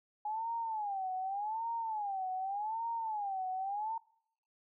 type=tone with vibrato; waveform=sine; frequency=830.6 Hz; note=G#5; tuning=in tune; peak=-34 dBFS; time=0.25-3.98 s; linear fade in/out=5 ms; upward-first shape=sine; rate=0.85 Hz; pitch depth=190 cents each way; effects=noise-tail reverb RT60 0.7 s tail -24 dB re dry